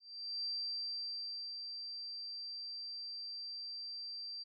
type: tone with ADSR envelope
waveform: sine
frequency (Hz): 4699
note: D8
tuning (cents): 0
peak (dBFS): -36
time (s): 0-4.44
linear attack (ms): 440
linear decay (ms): 1100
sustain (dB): -6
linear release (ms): 19
effects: none